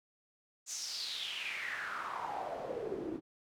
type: noise with band-pass filter sweep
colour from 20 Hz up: pink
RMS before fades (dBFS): -40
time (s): 0.66-3.21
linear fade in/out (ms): 50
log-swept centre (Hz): 6900 to 280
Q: 5.1
effects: none